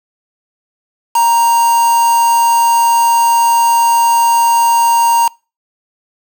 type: tone with quantisation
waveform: triangle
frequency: 932.3 Hz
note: A#5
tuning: in tune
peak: -6 dBFS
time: 1.15-5.28 s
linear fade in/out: 5 ms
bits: 3
effects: noise-tail reverb RT60 0.3 s tail -25 dB re dry